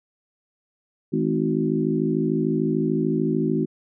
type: harmonic tone with a mistuned harmonic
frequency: 53.4 Hz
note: G#1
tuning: 49 cents sharp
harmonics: 3 / 4 / 5 / 6 / 7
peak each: -26 / -26 / -26 / -26 / -26 dBFS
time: 1.12-3.66 s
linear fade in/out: 20 ms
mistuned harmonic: 5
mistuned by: -44 cents
effects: none